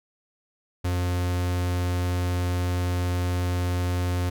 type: tone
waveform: 45% pulse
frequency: 89.2 Hz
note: F2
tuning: 37 cents sharp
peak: -23 dBFS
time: 0.84-4.3 s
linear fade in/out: 10 ms
effects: none